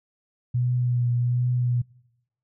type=tone with vibrato; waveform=sine; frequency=122.5 Hz; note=B2; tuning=14 cents flat; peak=-20 dBFS; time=0.54-1.82 s; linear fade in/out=10 ms; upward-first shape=triangle; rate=1.3 Hz; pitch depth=27 cents each way; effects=noise-tail reverb RT60 0.9 s tail -24 dB re dry